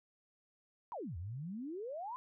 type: exponential two-way sweep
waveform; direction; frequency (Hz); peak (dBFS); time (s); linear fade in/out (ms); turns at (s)
sine; down then up; 1046.5 to 79 to 1046.5; -40; 0.92-2.16; 0; 1.17
effects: none